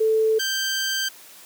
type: tone pair in turn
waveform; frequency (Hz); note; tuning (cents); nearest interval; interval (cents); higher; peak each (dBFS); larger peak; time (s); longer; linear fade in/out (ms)
sine / 15% pulse; 440 / 1568; A4 / G6; 0 / 0; octave + minor seventh; 2200; second; -16; neither; 0-0.39 / 0.39-1.09; second; 10
effects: white hiss -46 dBFS RMS until 1.45 s + high-pass 200 Hz 12 dB/octave